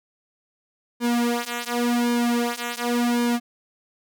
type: tone with flanger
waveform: sawtooth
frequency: 239.3 Hz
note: A#3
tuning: 46 cents sharp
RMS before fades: -23 dBFS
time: 1-3.4 s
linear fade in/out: 50 ms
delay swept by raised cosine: 1.5 to 4.4 ms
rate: 0.9 Hz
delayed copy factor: -0.95
effects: none